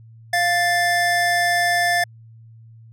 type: tone pair together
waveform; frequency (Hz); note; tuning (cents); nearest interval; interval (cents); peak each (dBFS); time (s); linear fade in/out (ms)
square; 698.5 / 1760.1; F5 / A6; 0 / 0; octave + major third; 1600; -20; 0.33-2.04; 5
effects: added 113 Hz sine -42 dBFS peak until 2.92 s + low-pass 12000 Hz 12 dB/octave